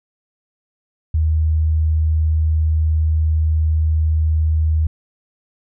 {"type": "tone", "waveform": "sine", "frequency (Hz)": 78.6, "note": "D#2", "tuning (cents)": 18, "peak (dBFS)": -13, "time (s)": [1.14, 4.87], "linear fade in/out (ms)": 5, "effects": []}